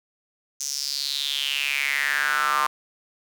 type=tone with high-pass filter sweep; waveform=square; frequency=70.3 Hz; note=C#2; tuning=25 cents sharp; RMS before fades=-25 dBFS; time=0.6-2.67 s; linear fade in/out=5 ms; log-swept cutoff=6200 to 1100 Hz; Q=6.1; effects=none